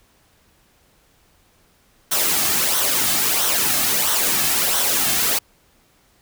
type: noise with flanger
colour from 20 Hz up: white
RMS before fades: -19 dBFS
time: 2.11-5.39 s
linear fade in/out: 10 ms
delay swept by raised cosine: 0.41 to 2.11 ms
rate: 1.5 Hz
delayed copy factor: -0.55
effects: pink hiss -58 dBFS RMS until 6.21 s